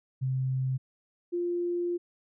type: tone pair in turn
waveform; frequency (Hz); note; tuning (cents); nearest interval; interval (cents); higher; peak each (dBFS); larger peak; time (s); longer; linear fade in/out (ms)
sine; 130.81 / 349.2; C3 / F4; 0 / 0; octave + perfect fourth; 1700; second; -26 / -27; first; 0.21-0.78 / 1.32-1.98; second; 20
effects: none